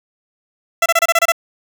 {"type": "tone bursts", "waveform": "15% pulse", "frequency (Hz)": 670, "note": "E5", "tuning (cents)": 28, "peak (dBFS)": -4, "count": 8, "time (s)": [0.82, 1.321], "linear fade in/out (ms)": 5, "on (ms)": 39, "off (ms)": 27, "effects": []}